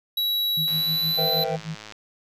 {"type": "tone with pitch glide", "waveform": "square", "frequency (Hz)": [3900, 4007], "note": ["B7", "B7"], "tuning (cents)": [-23, 24], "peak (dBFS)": -22, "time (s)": [0.17, 1.44], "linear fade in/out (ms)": 5, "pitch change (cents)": 47, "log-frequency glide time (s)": [0.62, 1.28]}
{"type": "tone with tremolo", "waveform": "sine", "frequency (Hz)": 160, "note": "D#3", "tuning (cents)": 49, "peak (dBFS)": -27, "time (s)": [0.57, 1.75], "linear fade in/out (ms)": 5, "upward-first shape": "sine", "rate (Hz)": 6.4, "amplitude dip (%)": 95}
{"type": "click train", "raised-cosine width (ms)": 0.2, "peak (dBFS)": -22, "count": 134, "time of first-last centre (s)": [0.68, 1.923], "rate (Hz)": 107}
{"type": "chord", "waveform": "triangle", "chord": "C dominant seventh", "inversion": "third", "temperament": "equal with one note detuned", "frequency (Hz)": [466.2, 511, 659.3, 784], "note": ["Bb4", "C5", "E5", "G5"], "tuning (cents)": [0, -41, 0, 0], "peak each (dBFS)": -28, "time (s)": [1.17, 1.57], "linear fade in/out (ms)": 20}
{"effects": []}